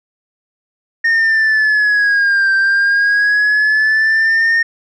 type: linear two-way sweep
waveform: sine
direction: down then up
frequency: 1839 to 1568 to 1839 Hz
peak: -7 dBFS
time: 1.04-4.63 s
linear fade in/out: 10 ms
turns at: 2.54 s
effects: tanh soft clip ceiling -9 dBFS